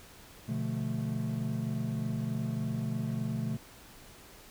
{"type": "chord", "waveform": "triangle", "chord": "B half-diminished seventh", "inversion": "none", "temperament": "equal", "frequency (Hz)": [123.47, 146.83, 174.61, 220], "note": ["B2", "D3", "F3", "A3"], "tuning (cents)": [0, 0, 0, 0], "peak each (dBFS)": [-33, -35, -38, -33], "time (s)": [0.48, 3.57], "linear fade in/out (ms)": 10, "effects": ["pink hiss -53 dBFS RMS until 4.5 s"]}